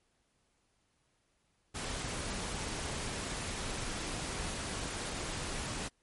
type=noise; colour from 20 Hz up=pink; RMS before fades=-38 dBFS; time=1.74-5.89 s; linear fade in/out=20 ms; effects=pink hiss -75 dBFS RMS until 6.02 s + MP3 48 kbps